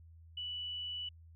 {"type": "tone", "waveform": "sine", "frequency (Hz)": 2960, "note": "F#7", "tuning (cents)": 0, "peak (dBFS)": -38, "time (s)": [0.37, 1.09], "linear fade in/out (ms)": 5, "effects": ["added 82 Hz sine -54 dBFS peak until 1.35 s"]}